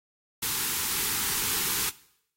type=band-stop noise; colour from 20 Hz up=white; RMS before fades=-28 dBFS; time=0.42-1.9 s; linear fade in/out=10 ms; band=480 to 800 Hz; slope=96 dB/octave; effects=noise-tail reverb RT60 0.7 s tail -19 dB re dry + AAC 48 kbps